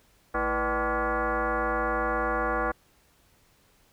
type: tone with frequency modulation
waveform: sine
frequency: 326.8 Hz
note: E4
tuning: 15 cents flat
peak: -24 dBFS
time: 0.34-2.72 s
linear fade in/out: 10 ms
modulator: 273 Hz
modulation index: 4.7
effects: pink hiss -63 dBFS RMS until 3.92 s